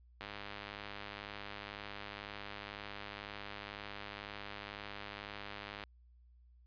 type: click train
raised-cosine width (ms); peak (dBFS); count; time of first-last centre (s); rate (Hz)
0.3; -28; 575; 0.21-5.837; 102
effects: added 60 Hz sine -60 dBFS peak until 6.66 s + resampled to 11025 Hz